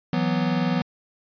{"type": "chord", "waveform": "square", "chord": "E suspended second", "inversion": "none", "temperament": "equal", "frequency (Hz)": [164.81, 185, 246.9], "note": ["E3", "F#3", "B3"], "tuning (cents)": [0, 0, 0], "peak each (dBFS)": -26, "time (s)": [0.13, 0.82], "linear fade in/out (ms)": 2, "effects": ["resampled to 11025 Hz"]}